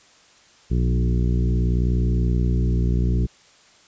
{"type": "harmonic tone with a mistuned harmonic", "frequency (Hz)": 60.7, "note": "B1", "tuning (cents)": -29, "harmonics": [1, 2, 3, 4, 5, 6, 7], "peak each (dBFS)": [-19, -23, -26, -33, -34, -34, -38], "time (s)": [0.7, 3.27], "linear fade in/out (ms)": 20, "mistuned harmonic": 3, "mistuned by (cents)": -17, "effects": ["white hiss -53 dBFS RMS until 3.87 s", "resampled to 16000 Hz"]}